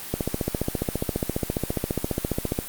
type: click train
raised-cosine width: 2 ms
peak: -10 dBFS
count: 37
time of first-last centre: 0.14-2.589 s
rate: 14.7 Hz
effects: white hiss -36 dBFS RMS until 2.68 s + Opus 32 kbps